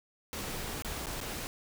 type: noise with dropouts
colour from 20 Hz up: pink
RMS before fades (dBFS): -38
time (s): 0.33-1.47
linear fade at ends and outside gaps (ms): 0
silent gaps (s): 0.822-0.847 / 1.059-1.068 / 1.204-1.212
effects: none